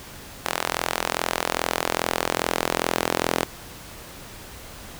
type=tone with high-pass filter sweep; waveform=sawtooth; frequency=42.43 Hz; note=F1; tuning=49 cents flat; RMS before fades=-26 dBFS; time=0.45-3.45 s; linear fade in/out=0 ms; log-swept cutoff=760 to 390 Hz; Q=0.81; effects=pink hiss -41 dBFS RMS until 4.99 s